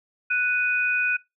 sine tone pair together, 1480 / 2489 Hz, F#6 / D#7, 0 / 0 cents, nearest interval major sixth, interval 900 cents, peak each -23 dBFS, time 0.3-1.17 s, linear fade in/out 10 ms, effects noise-tail reverb RT60 0.2 s tail -21 dB re dry

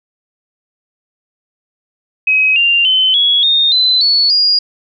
sine tone with pitch steps, 2540 / 2786 / 3056 / 3352 / 3676 / 4032 / 4422 / 4851 Hz, D#7 / F7 / G7 / G#7 / A#7 / B7 / C#8 / D#8, +35 / -5 / -45 / +15 / -25 / +35 / -5 / -45 cents, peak -8 dBFS, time 2.27-4.59 s, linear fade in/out 5 ms, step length 290 ms, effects none

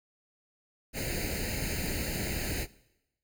pink noise with comb filter, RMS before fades -33 dBFS, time 0.93-2.67 s, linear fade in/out 50 ms, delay 0.44 ms, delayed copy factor +0.9, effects noise-tail reverb RT60 0.9 s tail -20 dB re dry

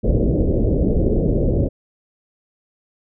pink low-pass noise, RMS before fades -17 dBFS, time 0.03-1.69 s, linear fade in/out 20 ms, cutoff 560 Hz, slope 48 dB/octave, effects none

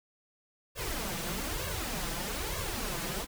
pink noise with flanger, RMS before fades -35 dBFS, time 0.75-3.27 s, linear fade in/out 50 ms, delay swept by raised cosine 1.8 to 6 ms, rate 1.1 Hz, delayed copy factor +0.85, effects none

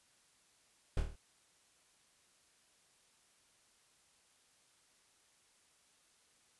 brown noise with echo, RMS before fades -31 dBFS, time 0.97-1 s, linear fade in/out 2 ms, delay 26 ms, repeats 6, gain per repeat -4 dB, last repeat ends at 1.156 s, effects white hiss -70 dBFS RMS until 6.59 s + resampled to 24000 Hz

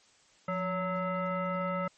sine tone with frequency modulation, 562 Hz, C#5, 24 cents sharp, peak -29 dBFS, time 0.48-1.88 s, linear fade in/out 5 ms, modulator 739 Hz, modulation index 1.4, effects white hiss -63 dBFS RMS until 1.97 s + MP3 32 kbps

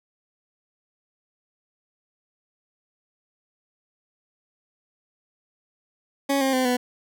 20% pulse tone with pitch steps, 277.2 / 267.1 / 257.4 / 248.1 Hz, C#4 / C4 / C4 / B3, 0 / +36 / -28 / +8 cents, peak -15 dBFS, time 6.29-6.77 s, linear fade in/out 10 ms, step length 120 ms, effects none

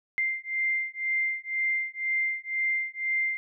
sine beating tone pair, 2093 / 2095 Hz, C7 / C7, 0 / +2 cents, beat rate 2 Hz, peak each -29 dBFS, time 0.18-3.37 s, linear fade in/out 0 ms, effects none

